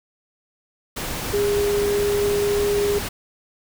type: tone in noise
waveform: sine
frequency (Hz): 408.4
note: G#4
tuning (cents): -29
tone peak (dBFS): -18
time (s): 1.33-2.99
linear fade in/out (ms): 10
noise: pink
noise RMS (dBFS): -28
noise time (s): 0.96-3.09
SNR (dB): +7
effects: none